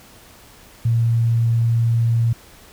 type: tone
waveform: sine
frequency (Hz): 115.9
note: A#2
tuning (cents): -10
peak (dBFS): -14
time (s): 0.85-2.33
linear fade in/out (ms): 5
effects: pink hiss -46 dBFS RMS until 2.72 s